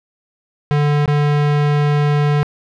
square tone with dropouts, 146.83 Hz, D3, in tune, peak -13 dBFS, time 0.71-2.43 s, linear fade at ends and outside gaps 0 ms, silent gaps 1.058-1.078 s, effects low-pass 3000 Hz 12 dB/octave + 9-bit

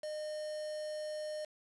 triangle tone with quantisation, 610 Hz, D#5, 34 cents flat, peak -36 dBFS, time 0.03-1.45 s, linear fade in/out 5 ms, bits 8, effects resampled to 24000 Hz

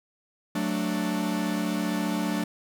45% pulse chord, D major, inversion first, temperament equal, 185 / 220 / 293.7 Hz, F#3 / A3 / D4, 0 / 0 / 0 cents, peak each -30 dBFS, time 0.55-2.44 s, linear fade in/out 5 ms, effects none

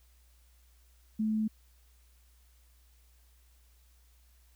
sine tone, 217 Hz, A3, 24 cents flat, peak -27 dBFS, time 1.19-1.48 s, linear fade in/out 10 ms, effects added 60 Hz sine -60 dBFS peak until 4.55 s + white hiss -69 dBFS RMS until 4.55 s

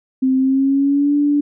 sine tone with pitch glide, 261.6 to 290.3 Hz, C4 to D4, 0 to -20 cents, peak -12 dBFS, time 0.22-1.41 s, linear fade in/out 10 ms, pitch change +180 cents, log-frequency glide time 0.37-1.15 s, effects none

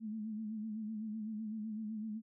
sine tone with vibrato, 216.7 Hz, A3, 26 cents flat, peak -38 dBFS, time 0-2.22 s, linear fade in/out 50 ms, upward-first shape sine, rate 7.9 Hz, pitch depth 58 cents each way, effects none

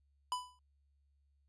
square tone with exponential decay, 996 Hz, B5, 14 cents sharp, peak -32 dBFS, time 0.32-0.59 s, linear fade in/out 1 ms, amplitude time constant 57 ms, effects added 70 Hz sine -70 dBFS peak until 1.48 s + resampled to 24000 Hz

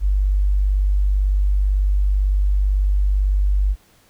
sine tone, 49 Hz, G1, in tune, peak -14 dBFS, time 0-3.76 s, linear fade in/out 50 ms, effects pink hiss -55 dBFS RMS until 4.09 s

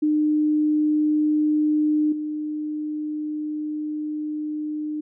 sine tone with level steps, 303.2 Hz, D#4, 45 cents flat, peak -17 / -25 dBFS, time 0.02-5.01 s, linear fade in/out 10 ms, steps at 2.12 s, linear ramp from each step 5 ms, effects none

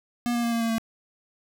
square tone with pitch steps, 240 / 237.1 / 234.2 / 231.4 / 228.6 / 225.9 Hz, B3 / A#3 / A#3 / A#3 / A#3 / A3, -49 / +30 / +8 / -13 / -34 / +46 cents, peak -24 dBFS, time 0.26-0.782 s, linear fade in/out 0 ms, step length 87 ms, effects 9-bit

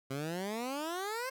15% pulse exponential sweep, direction up, 130.81 to 537 Hz, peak -29 dBFS, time 0.1-1.3 s, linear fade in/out 10 ms, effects none

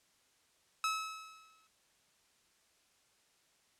sawtooth tone with exponential decay, 1293 Hz, E6, 34 cents flat, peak -26 dBFS, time 0.84-1.67 s, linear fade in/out 1 ms, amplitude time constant 180 ms, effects white hiss -71 dBFS RMS until 3.79 s + low-pass 9000 Hz 12 dB/octave

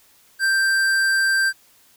triangle tone with hard clipping, 1572 Hz, G6, 4 cents sharp, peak -18 dBFS, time 0.39-1.53 s, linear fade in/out 50 ms, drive 17 dB, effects white hiss -55 dBFS RMS until 1.96 s

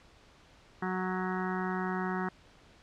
harmonic tone with a mistuned harmonic, 185 Hz, F#3, in tune, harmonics 1 / 2 / 4 / 5 / 6 / 7 / 8 / 9 / 10, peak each -34 / -37 / -40 / -41 / -42 / -42 / -43 / -44 / -44 dBFS, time 0.82-2.29 s, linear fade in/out 5 ms, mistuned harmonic 10, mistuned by +33 cents, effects pink hiss -59 dBFS RMS until 2.82 s + low-pass 5000 Hz 12 dB/octave

